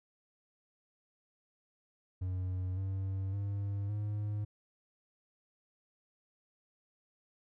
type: tone with pitch steps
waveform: triangle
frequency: 92.2 / 96.12 / 100.2 / 104.45 Hz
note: F#2 / G2 / G2 / G#2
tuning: -6 / -34 / +38 / +10 cents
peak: -31 dBFS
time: 2.21-4.45 s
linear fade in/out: 10 ms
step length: 560 ms
effects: none